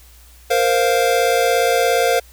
square chord, Bb suspended second, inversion none, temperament equal, 466.2 / 523.3 / 698.5 Hz, Bb4 / C5 / F5, 0 / 0 / 0 cents, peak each -19 dBFS, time 0.5-2.2 s, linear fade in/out 10 ms, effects added 60 Hz sine -44 dBFS peak until 2.32 s + white hiss -49 dBFS RMS until 2.32 s

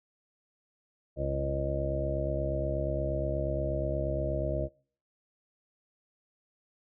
harmonic tone with a mistuned harmonic, 68.4 Hz, C#2, 23 cents flat, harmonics 1 / 2 / 3 / 4 / 5 / 7 / 8 / 9, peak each -34 / -35 / -45 / -43 / -38 / -41 / -38 / -33 dBFS, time 1.16-4.69 s, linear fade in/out 50 ms, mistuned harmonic 1, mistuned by -46 cents, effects noise-tail reverb RT60 0.5 s tail -25 dB re dry

